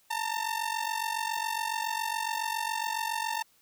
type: ring-modulated tone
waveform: sawtooth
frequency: 902 Hz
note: A5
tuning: 43 cents sharp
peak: -23 dBFS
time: 0.1-3.43 s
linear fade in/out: 10 ms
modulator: 23.6 Hz
effects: white hiss -65 dBFS RMS until 3.61 s